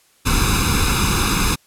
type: noise with comb filter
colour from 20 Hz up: pink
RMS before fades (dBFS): -17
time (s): 0.25-1.56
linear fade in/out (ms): 20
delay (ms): 0.79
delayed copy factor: +0.95
effects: white hiss -56 dBFS RMS until 1.66 s + low-pass 12000 Hz 12 dB/octave